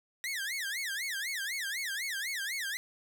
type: tone with vibrato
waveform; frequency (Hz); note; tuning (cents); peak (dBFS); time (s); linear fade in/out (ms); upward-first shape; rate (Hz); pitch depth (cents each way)
sawtooth; 1864.7; A#6; 0; -30; 0.24-2.77; 0; sine; 4; 300
effects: 11-bit